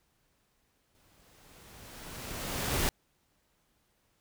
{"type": "noise with exponential growth", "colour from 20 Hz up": "pink", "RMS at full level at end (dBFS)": -28, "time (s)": [0.95, 2.89], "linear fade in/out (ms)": 0, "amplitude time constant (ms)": 420, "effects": ["pink hiss -73 dBFS RMS until 4.2 s"]}